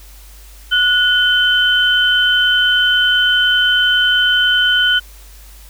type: tone pair together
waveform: sine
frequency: 1465 / 3063 Hz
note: F#6 / G7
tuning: -18 / -41 cents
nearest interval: octave + minor second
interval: 1277 cents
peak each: -13 dBFS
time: 0.71-5 s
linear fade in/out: 20 ms
effects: added 50 Hz sine -37 dBFS peak until 5.69 s + white hiss -44 dBFS RMS until 5.69 s